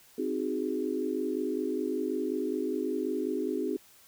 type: chord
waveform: sine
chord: Ab dominant seventh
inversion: first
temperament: equal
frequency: 261.6 / 311.1 / 370 / 415.3 Hz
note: C4 / Eb4 / Gb4 / Ab4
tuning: 0 / 0 / 0 / 0 cents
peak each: -34 dBFS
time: 0.18-3.77 s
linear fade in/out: 5 ms
effects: white hiss -58 dBFS RMS until 4.07 s